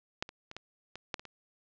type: clicks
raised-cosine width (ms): 0.2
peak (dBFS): -14 / -27 / -26 / -23 / -25 / -15 / -27 / -29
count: 8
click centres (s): 0.225 / 0.291 / 0.514 / 0.566 / 0.956 / 1.142 / 1.195 / 1.253
effects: low-pass 5000 Hz 12 dB/octave